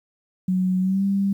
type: tone with pitch glide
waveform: sine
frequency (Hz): 185 to 197.14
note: F#3 to G3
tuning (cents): 0 to +10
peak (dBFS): -18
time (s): 0.48-1.33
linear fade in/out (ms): 5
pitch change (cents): +110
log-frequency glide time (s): 0.8-1.04
effects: 9-bit